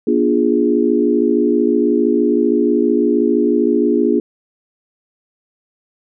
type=chord; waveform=sine; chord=B diminished seventh; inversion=none; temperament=equal with one note detuned; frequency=240.7 / 293.7 / 349.2 / 415.3 Hz; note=B3 / D4 / F4 / Ab4; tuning=-44 / 0 / 0 / 0 cents; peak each=-17 dBFS; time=0.07-4.2 s; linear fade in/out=5 ms; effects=none